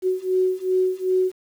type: beating tone pair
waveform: sine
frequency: 370 / 372.6 Hz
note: F#4 / F#4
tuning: 0 / +12 cents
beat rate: 2.6 Hz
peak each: -22 / -21 dBFS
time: 0.02-1.32 s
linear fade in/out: 50 ms
effects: 8-bit